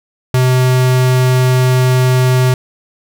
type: tone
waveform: square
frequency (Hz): 127.8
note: C3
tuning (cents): -40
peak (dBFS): -9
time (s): 0.34-2.54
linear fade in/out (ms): 2
effects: none